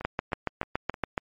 two click trains, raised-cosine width 0.5 ms, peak -11 / -23 dBFS, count 9 / 4, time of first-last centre 0.05-1.178 / 0.01-0.942 s, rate 7.09 / 3.22 Hz, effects MP3 48 kbps

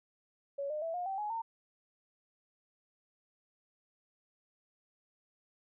sine tone with pitch steps, 560 / 607.2 / 658.3 / 713.8 / 773.9 / 839.1 / 909.7 Hz, C#5 / D#5 / E5 / F5 / G5 / G#5 / A#5, +18 / -42 / -3 / +38 / -22 / +18 / -43 cents, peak -34 dBFS, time 0.58-1.42 s, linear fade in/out 10 ms, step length 120 ms, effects none

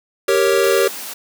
square chord, G diminished, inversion none, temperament equal, 392 / 466.2 / 554.4 Hz, G4 / Bb4 / Db5, 0 / 0 / 0 cents, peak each -17 / -18 / -19 dBFS, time 0.28-0.88 s, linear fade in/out 5 ms
clicks, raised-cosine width 1 ms, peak -25 dBFS, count 6, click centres 0.295 / 0.354 / 0.473 / 0.535 / 0.583 / 0.666 s
white high-pass noise, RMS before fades -30 dBFS, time 0.63-1.14 s, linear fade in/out 10 ms, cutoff 180 Hz, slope 48 dB/octave
effects none

